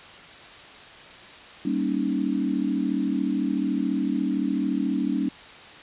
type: chord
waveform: sine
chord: Eb dominant seventh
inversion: first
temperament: equal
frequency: 196 / 233.1 / 277.2 / 311.1 Hz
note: G3 / Bb3 / Db4 / Eb4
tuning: 0 / 0 / 0 / 0 cents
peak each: -28 / -29 / -26 / -29 dBFS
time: 1.65-5.29 s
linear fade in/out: 5 ms
effects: white hiss -44 dBFS RMS until 5.82 s + resampled to 8000 Hz